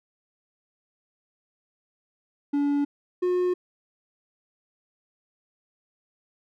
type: tone pair in turn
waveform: triangle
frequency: 286.3 / 360.6 Hz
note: D4 / F#4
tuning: -44 / -45 cents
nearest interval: major third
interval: 399 cents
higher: second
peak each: -19 dBFS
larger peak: neither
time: 2.53-2.85 / 3.22-3.54 s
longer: neither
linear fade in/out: 10 ms
effects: none